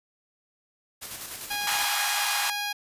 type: noise with tremolo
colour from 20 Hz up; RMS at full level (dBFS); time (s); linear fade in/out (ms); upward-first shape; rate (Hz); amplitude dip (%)
white; -36; 1.01-1.86; 20; square; 10; 35
type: tone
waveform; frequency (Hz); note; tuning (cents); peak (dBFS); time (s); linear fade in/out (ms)
10% pulse; 822; G#5; -18; -20; 1.5-2.73; 10
type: high-pass noise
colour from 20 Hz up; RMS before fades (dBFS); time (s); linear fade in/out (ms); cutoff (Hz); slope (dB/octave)
pink; -28; 1.67-2.5; 2; 750; 48
effects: resampled to 32000 Hz